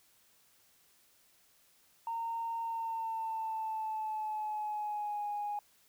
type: tone with pitch glide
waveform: sine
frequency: 918 to 827.3 Hz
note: A#5 to G#5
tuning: -27 to -7 cents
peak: -33 dBFS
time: 2.07-5.59 s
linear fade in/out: 2 ms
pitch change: -180 cents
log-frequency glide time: 2.6-5.27 s
effects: tanh soft clip ceiling -29 dBFS + white hiss -67 dBFS RMS until 5.88 s